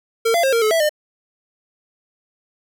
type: tone with pitch steps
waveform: square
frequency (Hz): 456.1 / 683 / 535 / 462.6 / 431.3 / 658 / 604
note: A#4 / F5 / C5 / A#4 / A4 / E5 / D5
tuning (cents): -38 / -39 / +38 / -13 / -35 / -3 / +48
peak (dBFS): -15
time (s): 0.25-0.894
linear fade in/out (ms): 10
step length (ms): 92
effects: none

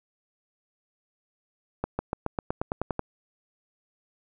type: accelerating click train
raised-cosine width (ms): 1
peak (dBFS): -13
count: 11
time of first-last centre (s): 1.84-2.993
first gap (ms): 150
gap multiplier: 0.94
effects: none

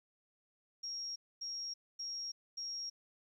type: tone bursts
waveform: sine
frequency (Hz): 5588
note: F8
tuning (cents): 0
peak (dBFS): -39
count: 4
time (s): 0.83-2.9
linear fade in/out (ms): 10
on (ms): 330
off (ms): 250
effects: 12-bit

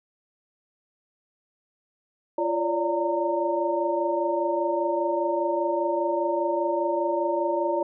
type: tone cluster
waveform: sine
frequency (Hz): 344.1 / 563 / 588 / 918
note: F4 / C#5 / D5 / A#5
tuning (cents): -26 / +27 / +2 / -27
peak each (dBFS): -27 / -30 / -27 / -28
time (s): 2.38-7.83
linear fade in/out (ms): 5
effects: none

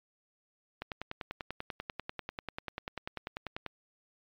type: click train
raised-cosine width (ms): 0.3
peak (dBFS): -20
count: 30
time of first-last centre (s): 0.82-3.663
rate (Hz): 10.2
effects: low-pass 4000 Hz 12 dB/octave + MP3 96 kbps

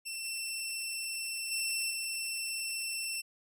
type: tone with level steps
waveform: 15% pulse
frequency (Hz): 2691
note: E7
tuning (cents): +35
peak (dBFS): -30 / -28 / -24 / -27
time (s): 0.05-3.22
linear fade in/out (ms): 20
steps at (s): 0.24 / 1.51 / 1.9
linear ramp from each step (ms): 10
effects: none

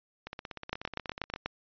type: two click trains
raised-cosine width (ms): 0.3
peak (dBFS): -23 / -15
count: 19 / 7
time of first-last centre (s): 0.27-1.361 / 0.73-1.46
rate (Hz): 16.5 / 8.22
effects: resampled to 11025 Hz

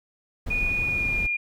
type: noise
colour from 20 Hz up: brown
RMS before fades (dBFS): -31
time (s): 0.46-1.27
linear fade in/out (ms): 10
type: tone with pitch glide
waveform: sine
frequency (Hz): 2458 to 2416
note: D#7 to D7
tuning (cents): -22 to +48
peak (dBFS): -23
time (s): 0.5-1.37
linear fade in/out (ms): 10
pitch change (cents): -30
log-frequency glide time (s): 0.84-1.12
effects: none

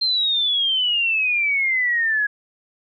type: exponential sweep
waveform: sine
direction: down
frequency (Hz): 4186 to 1661.2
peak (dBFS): -17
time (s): 0.01-2.27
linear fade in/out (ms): 10
effects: none

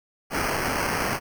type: noise with sample-and-hold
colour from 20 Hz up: white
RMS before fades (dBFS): -26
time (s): 0.3-1.2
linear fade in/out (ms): 50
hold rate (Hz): 3675
effects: none

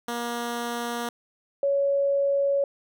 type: tone pair in turn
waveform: 10% pulse / sine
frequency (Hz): 237.4 / 558.8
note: A#3 / C#5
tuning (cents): +32 / +14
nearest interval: octave + minor third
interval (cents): 1482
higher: second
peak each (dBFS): -20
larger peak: neither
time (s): 0.08-1.09 / 1.63-2.64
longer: neither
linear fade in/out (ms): 2
effects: none

